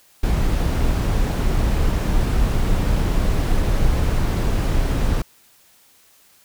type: noise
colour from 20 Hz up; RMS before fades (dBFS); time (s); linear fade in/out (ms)
brown; -18; 0.23-5.22; 5
effects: white hiss -54 dBFS RMS until 6.44 s